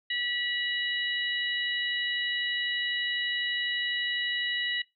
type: harmonic tone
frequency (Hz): 972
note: B5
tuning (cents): -28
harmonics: 2 / 3 / 4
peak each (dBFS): -31 / -33 / -34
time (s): 0.1-4.82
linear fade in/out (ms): 5
effects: noise-tail reverb RT60 0.2 s tail -20 dB re dry